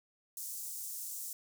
pink high-pass noise, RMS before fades -42 dBFS, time 0.37-1.33 s, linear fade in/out 2 ms, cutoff 6900 Hz, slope 24 dB/octave, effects none

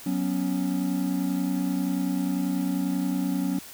triangle chord, F# suspended fourth, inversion none, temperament equal, 185 / 246.9 / 277.2 Hz, F#3 / B3 / C#4, 0 / 0 / 0 cents, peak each -26 / -29 / -25 dBFS, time 0.06-3.59 s, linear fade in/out 5 ms, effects white hiss -44 dBFS RMS until 3.73 s

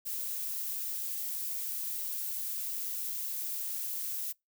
violet noise, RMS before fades -36 dBFS, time 0.05-4.33 s, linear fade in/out 20 ms, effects noise-tail reverb RT60 0.2 s tail -26 dB re dry

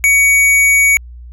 square tone, 2250 Hz, C#7, 25 cents sharp, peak -8 dBFS, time 0.04-0.97 s, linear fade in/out 0 ms, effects added 60 Hz sine -30 dBFS peak until 1.32 s

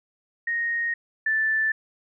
sine tone pair in turn, 1864.7 / 1760.4 Hz, A#6 / A6, 0 / 0 cents, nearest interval minor second, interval 100 cents, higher first, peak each -23 / -20 dBFS, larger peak second, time 0.47-0.94 / 1.26-1.72 s, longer first, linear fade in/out 5 ms, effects none

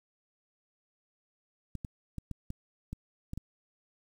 clicks, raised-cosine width 5 ms, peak -25 dBFS, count 8, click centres 1.753 / 1.848 / 2.183 / 2.313 / 2.504 / 2.93 / 3.334 / 3.376 s, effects 9-bit

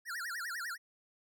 square tone with vibrato, 1616 Hz, G#6, 48 cents flat, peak -38 dBFS, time 0.05-0.78 s, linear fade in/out 50 ms, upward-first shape sine, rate 10 Hz, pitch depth 300 cents each way, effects none

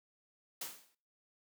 white noise with exponential decay, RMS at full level -38 dBFS, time 0.61-0.95 s, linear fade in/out 5 ms, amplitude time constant 72 ms, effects noise-tail reverb RT60 0.5 s tail -25 dB re dry + high-pass 200 Hz 12 dB/octave

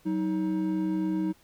triangle tone pair together, 187.3 / 315 Hz, F#3 / D#4, +21 / +21 cents, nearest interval major sixth, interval 900 cents, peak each -28 / -25 dBFS, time 0.05-1.33 s, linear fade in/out 20 ms, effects pink hiss -61 dBFS RMS until 1.43 s

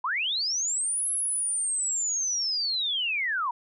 sine linear two-way sweep, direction up then down, 916 to 11000 to 916 Hz, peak -25 dBFS, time 0.04-3.51 s, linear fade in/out 5 ms, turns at 1.1 s, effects none

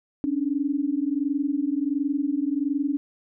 sine tone pair together, 274.3 / 295.7 Hz, C#4 / D4, -18 / +12 cents, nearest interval minor second, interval 130 cents, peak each -25 dBFS, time 0.24-2.97 s, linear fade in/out 0 ms, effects none

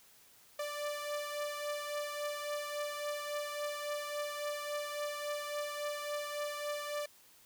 sawtooth beating tone pair, 587.3 / 590.9 Hz, D5 / D5, 0 / +10 cents, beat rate 3.6 Hz, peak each -34 / -39 dBFS, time 0.59-7.06 s, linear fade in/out 5 ms, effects white hiss -62 dBFS RMS until 7.45 s

